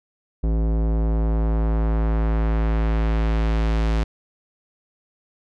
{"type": "tone with low-pass filter sweep", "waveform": "square", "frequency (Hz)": 55, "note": "A1", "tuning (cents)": 0, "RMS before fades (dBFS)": -20, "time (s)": [0.43, 4.04], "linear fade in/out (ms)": 10, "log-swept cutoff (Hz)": [470, 5100], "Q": 0.74, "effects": []}